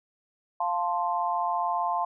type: chord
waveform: sine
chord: F major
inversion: none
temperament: equal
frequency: 698.5 / 880 / 1046.5 Hz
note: F5 / A5 / C6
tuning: 0 / 0 / 0 cents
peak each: -29 dBFS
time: 0.6-2.05 s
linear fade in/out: 5 ms
effects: none